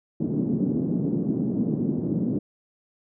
white band-pass noise, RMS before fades -25 dBFS, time 0.2-2.39 s, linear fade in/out 10 ms, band 150 to 290 Hz, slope 24 dB/octave, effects none

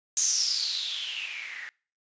violet noise with low-pass filter sweep, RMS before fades -30 dBFS, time 0.17-1.69 s, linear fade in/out 0 ms, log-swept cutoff 6700 to 1800 Hz, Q 8.4, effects noise-tail reverb RT60 0.4 s tail -25 dB re dry + resampled to 16000 Hz

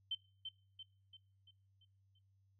sine tone with echo, 3093 Hz, G7, 24 cents flat, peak -36 dBFS, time 0.11-0.15 s, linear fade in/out 5 ms, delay 340 ms, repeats 6, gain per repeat -6 dB, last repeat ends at 2.19 s, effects noise-tail reverb RT60 0.5 s tail -23 dB re dry + added 97 Hz sine -70 dBFS peak until 2.59 s

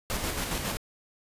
pink noise with tremolo, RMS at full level -30 dBFS, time 0.1-0.77 s, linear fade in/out 0 ms, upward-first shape square, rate 7.3 Hz, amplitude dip 35%, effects resampled to 32000 Hz

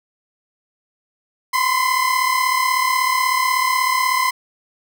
30% pulse tone pair together, 1010.2 / 1046.5 Hz, B5 / C6, +39 / 0 cents, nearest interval minor second, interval 61 cents, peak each -16 dBFS, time 1.53-4.31 s, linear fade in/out 10 ms, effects none

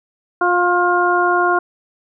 harmonic tone with a mistuned harmonic, 353.5 Hz, F4, 21 cents sharp, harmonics 1 / 2 / 3 / 4, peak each -18 / -18 / -18 / -18 dBFS, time 0.41-1.59 s, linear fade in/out 5 ms, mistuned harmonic 3, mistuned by +15 cents, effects none

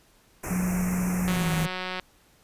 pink band-stop noise, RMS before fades -33 dBFS, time 0.43-1.66 s, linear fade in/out 10 ms, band 2600 to 5600 Hz, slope 96 dB/octave
sine tone with pitch glide, 181.2 to 162.37 Hz, F#3 to E3, -36 to -26 cents, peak -24 dBFS, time 0.5-1.67 s, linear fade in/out 10 ms, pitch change -190 cents, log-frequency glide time 1.28-1.52 s
click train, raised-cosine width 0.3 ms, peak -16 dBFS, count 133, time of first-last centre 1.28-1.997 s, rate 184 Hz
effects pink hiss -60 dBFS RMS until 2.43 s + resampled to 32000 Hz

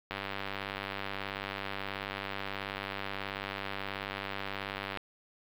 click train, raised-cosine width 0.3 ms, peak -19 dBFS, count 480, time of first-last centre 0.11-4.973 s, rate 98.5 Hz, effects low-pass 4000 Hz 12 dB/octave + 8-bit

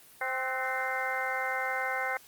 harmonic tone with a mistuned harmonic, 261 Hz, C4, 4 cents flat, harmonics 2 / 3 / 4 / 5 / 6 / 7 / 8, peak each -38 / -35 / -40 / -40 / -35 / -39 / -35 dBFS, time 0.21-2.17 s, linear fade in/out 2 ms, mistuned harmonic 6, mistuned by -57 cents, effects white hiss -55 dBFS RMS until 2.27 s + Opus 32 kbps

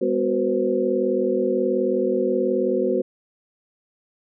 sine tone cluster, 204.3 / 249.8 / 371.5 / 484.3 / 523 Hz, G#3 / B3 / F#4 / B4 / C5, -28 / +20 / +7 / -34 / -1 cents, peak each -29 / -26 / -22 / -26 / -25 dBFS, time 0.01-3.02 s, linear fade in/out 10 ms, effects none

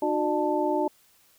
sine tone cluster, 303.6 / 362.8 / 601 / 881 Hz, D#4 / F#4 / D5 / A5, -42 / -34 / +40 / +2 cents, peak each -28 dBFS, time 0.02-0.88 s, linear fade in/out 5 ms, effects white hiss -61 dBFS RMS until 1.38 s

